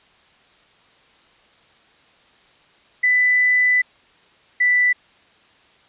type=tone pair in turn; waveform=sine; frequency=1993 / 1979.2 Hz; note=B6 / B6; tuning=+15 / +3 cents; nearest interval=unison; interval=12 cents; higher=first; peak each=-13 dBFS; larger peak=neither; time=3.03-3.82 / 4.6-4.93 s; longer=first; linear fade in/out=10 ms; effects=white hiss -54 dBFS RMS until 5.88 s + resampled to 8000 Hz